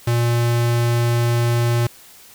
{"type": "tone", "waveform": "square", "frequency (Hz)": 118.6, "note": "A#2", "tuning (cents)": 30, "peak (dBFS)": -16, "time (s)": [0.07, 1.87], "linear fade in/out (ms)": 5, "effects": ["white hiss -45 dBFS RMS until 2.34 s"]}